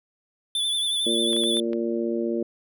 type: tone with vibrato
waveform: square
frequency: 3492 Hz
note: A7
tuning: 14 cents flat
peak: -23 dBFS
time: 0.55-1.6 s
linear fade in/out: 2 ms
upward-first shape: sine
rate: 11 Hz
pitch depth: 39 cents each way
type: harmonic tone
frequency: 115.8 Hz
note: A#2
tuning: 11 cents flat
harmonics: 2 / 3 / 4 / 5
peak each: -28 / -26 / -31 / -33 dBFS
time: 1.06-2.43 s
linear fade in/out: 5 ms
type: clicks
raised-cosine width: 0.3 ms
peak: -24 dBFS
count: 5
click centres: 1.331 / 1.366 / 1.437 / 1.57 / 1.732 s
effects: none